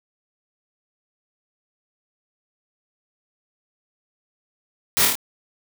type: noise with echo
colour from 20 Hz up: white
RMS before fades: -19 dBFS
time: 4.97-5.05 s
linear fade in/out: 0 ms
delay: 26 ms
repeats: 4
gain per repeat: -2 dB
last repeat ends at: 5.154 s
effects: none